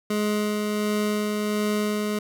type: tone with tremolo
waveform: 25% pulse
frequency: 210 Hz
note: G#3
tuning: 19 cents sharp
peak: -18 dBFS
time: 0.1-2.19 s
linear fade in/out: 5 ms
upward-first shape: sine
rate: 1.4 Hz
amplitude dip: 25%
effects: none